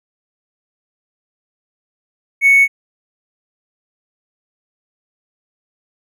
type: tone with hard clipping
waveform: triangle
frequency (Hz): 2217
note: C#7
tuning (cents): 0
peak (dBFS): -7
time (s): 2.41-2.68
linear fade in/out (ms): 50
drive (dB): 4
effects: none